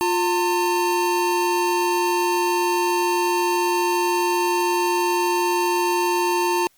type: tone pair together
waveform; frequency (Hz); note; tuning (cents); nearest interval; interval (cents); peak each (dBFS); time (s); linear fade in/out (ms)
square; 352.8 / 903.8; F4 / A5; +18 / +46; octave + major third; 1628; -22; 0.01-6.67; 0
effects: white hiss -60 dBFS RMS until 6.77 s + Opus 48 kbps